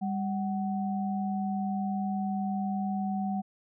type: tone pair together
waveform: sine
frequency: 198.6 / 749.8 Hz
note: G3 / F#5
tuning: +23 / +23 cents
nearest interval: octave + major seventh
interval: 2300 cents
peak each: -29 / -34 dBFS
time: 0.01-3.42 s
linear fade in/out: 20 ms
effects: none